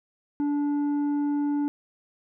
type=tone with tanh clipping; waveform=sine; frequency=290 Hz; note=D4; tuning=22 cents flat; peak=-24 dBFS; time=0.4-1.68 s; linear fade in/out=0 ms; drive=6 dB; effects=none